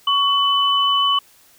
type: tone pair together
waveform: sine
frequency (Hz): 1121.7 / 2998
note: C#6 / F#7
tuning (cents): +20 / +22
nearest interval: octave + perfect fourth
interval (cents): 1702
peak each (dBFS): -17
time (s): 0.07-1.19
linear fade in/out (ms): 5
effects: white hiss -52 dBFS RMS until 1.58 s